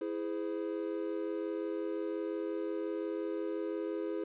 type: chord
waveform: triangle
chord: E augmented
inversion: none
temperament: equal with one note detuned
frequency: 329.6 / 415.3 / 514 Hz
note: E4 / G#4 / B#4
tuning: 0 / 0 / -31 cents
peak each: -35 / -36 / -39 dBFS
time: 0.01-4.24 s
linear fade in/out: 5 ms
effects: resampled to 8000 Hz + 11-bit